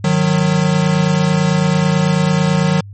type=tone pair together; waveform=square; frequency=153.7 / 182.78 Hz; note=D#3 / F#3; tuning=-21 / -21 cents; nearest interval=minor third; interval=300 cents; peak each=-15 dBFS; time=0.04-2.81 s; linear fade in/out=5 ms; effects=added 100 Hz sine -30 dBFS peak until 2.93 s + MP3 32 kbps